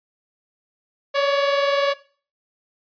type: tone pair together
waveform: sawtooth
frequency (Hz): 560 / 580.1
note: C#5 / D5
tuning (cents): +18 / -21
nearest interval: minor second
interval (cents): 61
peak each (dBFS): -14 / -21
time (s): 1.14-1.94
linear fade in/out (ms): 20
effects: noise-tail reverb RT60 0.4 s tail -17 dB re dry + resampled to 11025 Hz